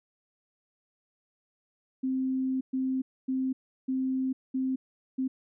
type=tone bursts at uneven times; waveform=sine; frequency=261.6 Hz; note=C4; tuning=in tune; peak=-26 dBFS; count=6; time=2.03-2.61 / 2.73-3.02 / 3.28-3.53 / 3.88-4.33 / 4.54-4.76 / 5.18-5.28 s; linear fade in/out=10 ms; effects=none